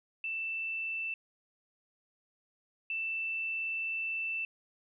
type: tone pair in turn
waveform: sine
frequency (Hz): 2661 / 2661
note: E7 / E7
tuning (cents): +16 / +16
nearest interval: unison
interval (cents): 0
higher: neither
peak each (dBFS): -33 / -32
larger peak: second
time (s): 0.24-1.14 / 2.9-4.45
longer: second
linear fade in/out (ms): 2
effects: none